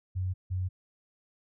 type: tone pair in turn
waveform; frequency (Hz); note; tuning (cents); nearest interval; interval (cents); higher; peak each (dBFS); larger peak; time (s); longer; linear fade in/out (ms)
sine; 92.5 / 92.18; F#2 / F#2; 0 / -6; unison; 6; first; -28; neither; 0.15-0.34 / 0.5-0.69; neither; 20
effects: none